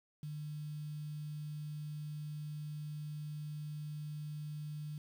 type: tone with quantisation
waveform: sine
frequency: 150 Hz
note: D3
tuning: 37 cents sharp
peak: -40 dBFS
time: 0.23-4.98 s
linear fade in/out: 2 ms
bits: 10
effects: none